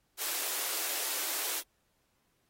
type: high-pass noise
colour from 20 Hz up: white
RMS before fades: -34 dBFS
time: 0.17-1.63 s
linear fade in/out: 50 ms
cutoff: 310 Hz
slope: 48 dB/octave
effects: pink hiss -75 dBFS RMS until 2.49 s + AAC 48 kbps